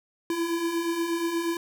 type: beating tone pair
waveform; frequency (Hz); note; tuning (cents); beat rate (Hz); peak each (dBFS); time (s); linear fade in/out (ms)
square; 329.6 / 338; E4 / E4; 0 / +43; 8.4; -34 / -27; 0.3-1.57; 2
effects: none